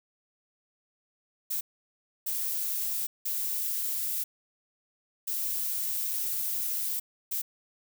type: noise bursts at uneven times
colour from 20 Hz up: violet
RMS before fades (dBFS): -31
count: 5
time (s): 1.5-1.61 / 2.26-3.07 / 3.25-4.24 / 5.27-7 / 7.31-7.42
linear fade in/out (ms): 10
effects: none